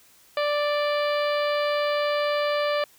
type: harmonic tone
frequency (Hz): 587.3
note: D5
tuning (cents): 0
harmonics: 1 / 2 / 3 / 4 / 5 / 6 / 7 / 8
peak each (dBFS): -23 / -29 / -33 / -35 / -37 / -39 / -40 / -41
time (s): 0.37-2.84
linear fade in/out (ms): 2
effects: white hiss -56 dBFS RMS until 2.98 s